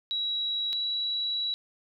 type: tone pair in turn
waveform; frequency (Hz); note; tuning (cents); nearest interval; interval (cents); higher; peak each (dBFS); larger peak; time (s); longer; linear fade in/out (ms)
sine; 3883 / 3910; B7 / B7; -30 / -18; unison; 12; second; -27; neither; 0.11-0.73 / 0.73-1.54; second; 0
effects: none